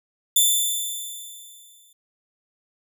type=tone with exponential decay; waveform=10% pulse; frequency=3534 Hz; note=A7; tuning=7 cents sharp; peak=-6 dBFS; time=0.36-1.93 s; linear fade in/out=5 ms; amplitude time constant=340 ms; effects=none